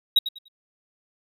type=tone with echo; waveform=triangle; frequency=3820 Hz; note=A#7; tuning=42 cents sharp; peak=-12 dBFS; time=0.16-0.19 s; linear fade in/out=5 ms; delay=98 ms; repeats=3; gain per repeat=-12 dB; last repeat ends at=0.484 s; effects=none